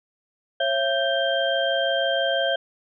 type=tone cluster; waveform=sine; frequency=545 / 671 / 1564 / 3173 Hz; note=C#5 / E5 / G6 / G7; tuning=-29 / +31 / -4 / +20 cents; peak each=-25 / -24 / -27 / -27 dBFS; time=0.6-2.56 s; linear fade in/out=5 ms; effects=none